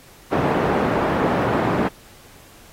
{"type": "band-pass noise", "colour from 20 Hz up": "pink", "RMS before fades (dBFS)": -20, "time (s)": [0.31, 1.89], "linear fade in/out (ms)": 20, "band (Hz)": [170, 1100], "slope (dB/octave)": 12, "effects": ["pink hiss -48 dBFS RMS until 2.72 s", "AAC 48 kbps"]}